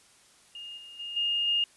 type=tone with level steps; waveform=sine; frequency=2835 Hz; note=F7; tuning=25 cents sharp; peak=-39 / -44 / -35 / -25 / -23 dBFS; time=0.55-1.64 s; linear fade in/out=2 ms; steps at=0.77 / 0.99 / 1.16 / 1.47 s; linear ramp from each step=10 ms; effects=white hiss -59 dBFS RMS until 1.76 s + resampled to 24000 Hz